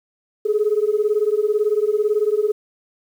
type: beating tone pair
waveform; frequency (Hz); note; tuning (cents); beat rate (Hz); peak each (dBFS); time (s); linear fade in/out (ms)
sine; 413.5 / 431.5; G#4 / A4; -8 / -34; 18; -18; 0.45-2.52; 10
effects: tanh soft clip ceiling -9 dBFS + 8-bit